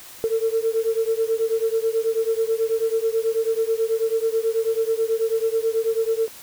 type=beating tone pair; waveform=sine; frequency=446.1 / 455.3 Hz; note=A4 / A#4; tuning=+24 / -41 cents; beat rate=9.2 Hz; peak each=-21 / -22 dBFS; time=0.24-6.28 s; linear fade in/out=0 ms; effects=tanh soft clip ceiling -11 dBFS + white hiss -42 dBFS RMS until 6.42 s